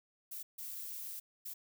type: noise bursts at uneven times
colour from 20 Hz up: violet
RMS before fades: -44 dBFS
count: 3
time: 0.31-0.43 / 0.58-1.2 / 1.45-1.54 s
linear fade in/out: 10 ms
effects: none